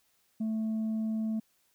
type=tone; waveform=sine; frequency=220 Hz; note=A3; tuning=in tune; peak=-26 dBFS; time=0.4-1.4 s; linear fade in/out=10 ms; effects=tanh soft clip ceiling -28 dBFS + white hiss -71 dBFS RMS until 1.74 s